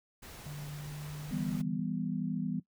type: noise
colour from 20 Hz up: pink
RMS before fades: -49 dBFS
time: 0.22-1.62 s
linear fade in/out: 10 ms
type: tone with pitch glide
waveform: sine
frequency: 146.83 to 149.14 Hz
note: D3 to D3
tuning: 0 to +27 cents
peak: -39 dBFS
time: 0.46-1.8 s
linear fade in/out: 5 ms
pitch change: +27 cents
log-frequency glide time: 0.71-1.13 s
type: chord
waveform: sine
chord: E minor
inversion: none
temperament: just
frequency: 164.81 / 197.78 / 247.2 Hz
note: E3 / G3 / B3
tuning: 0 / +16 / +2 cents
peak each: -36 dBFS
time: 1.31-2.6 s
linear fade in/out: 5 ms
effects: noise-tail reverb RT60 0.1 s tail -18 dB re dry